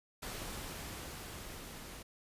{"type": "noise with level ramp", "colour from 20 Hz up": "pink", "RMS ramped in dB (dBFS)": [-42, -49], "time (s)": [0.22, 2.03], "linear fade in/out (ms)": 10, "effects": ["resampled to 32000 Hz"]}